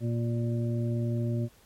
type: harmonic tone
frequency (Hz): 117.6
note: A#2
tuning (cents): +16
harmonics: 1 / 2 / 3 / 5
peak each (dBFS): -27 / -33 / -37 / -41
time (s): 0-1.49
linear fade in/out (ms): 50
effects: pink hiss -60 dBFS RMS until 1.65 s + MP3 64 kbps